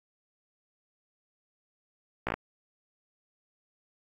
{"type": "slowing click train", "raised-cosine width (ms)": 0.5, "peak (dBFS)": -14, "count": 5, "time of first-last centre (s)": [2.27, 2.34], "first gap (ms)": 16, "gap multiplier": 1.06, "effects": ["AAC 64 kbps"]}